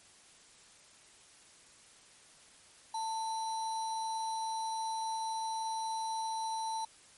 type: tone with sample-and-hold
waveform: sine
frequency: 890 Hz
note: A5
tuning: 20 cents sharp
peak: -33 dBFS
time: 2.94-6.85 s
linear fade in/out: 5 ms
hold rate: 4900 Hz
effects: white hiss -59 dBFS RMS until 7.17 s + MP3 48 kbps